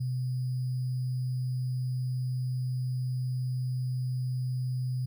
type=tone with sample-and-hold; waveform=sine; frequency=127.2 Hz; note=C3; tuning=48 cents flat; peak=-28 dBFS; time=0-5.06 s; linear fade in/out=10 ms; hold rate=4900 Hz; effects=none